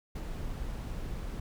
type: noise with ADSR envelope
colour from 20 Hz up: brown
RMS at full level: -34 dBFS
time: 0.15-1.4 s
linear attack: 8 ms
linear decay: 53 ms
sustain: -3 dB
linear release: 5 ms
effects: none